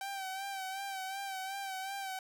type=tone with vibrato; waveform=sawtooth; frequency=774 Hz; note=G5; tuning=22 cents flat; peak=-34 dBFS; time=0.01-2.19 s; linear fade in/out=2 ms; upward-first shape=sine; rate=2.7 Hz; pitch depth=44 cents each way; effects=none